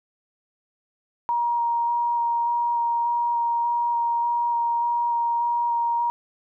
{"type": "tone with vibrato", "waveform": "sine", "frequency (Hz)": 944, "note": "A#5", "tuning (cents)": 22, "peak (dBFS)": -20, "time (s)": [1.29, 6.1], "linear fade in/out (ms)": 0, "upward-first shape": "square", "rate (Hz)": 1.7, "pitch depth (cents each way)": 8, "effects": []}